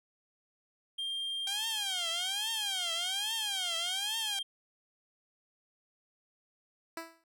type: tone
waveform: triangle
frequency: 3195 Hz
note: G7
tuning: 32 cents sharp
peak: -32 dBFS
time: 0.98-4.43 s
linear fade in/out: 10 ms
type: tone with vibrato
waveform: 5% pulse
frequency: 774 Hz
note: G5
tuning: 22 cents flat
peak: -24 dBFS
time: 1.47-4.39 s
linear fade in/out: 2 ms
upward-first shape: triangle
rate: 1.2 Hz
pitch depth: 290 cents each way
type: tone with exponential decay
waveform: 10% pulse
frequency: 329.6 Hz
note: E4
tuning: in tune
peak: -27 dBFS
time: 6.97-7.24 s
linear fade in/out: 2 ms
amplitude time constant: 57 ms
effects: none